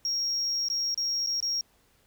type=tone with dropouts; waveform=sine; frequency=5588 Hz; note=F8; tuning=in tune; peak=-24 dBFS; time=0.05-1.61 s; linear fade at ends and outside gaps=1 ms; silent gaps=0.685-0.7 / 0.944-0.976 / 1.263-1.271 / 1.403-1.426 s; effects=tanh soft clip ceiling -24 dBFS + pink hiss -65 dBFS RMS until 2.06 s